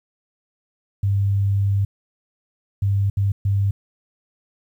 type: tone bursts at uneven times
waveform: sine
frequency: 99.4 Hz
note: G2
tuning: 25 cents sharp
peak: -16 dBFS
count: 4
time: 1.03-1.85 / 2.82-3.1 / 3.17-3.32 / 3.45-3.71 s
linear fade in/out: 5 ms
effects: 9-bit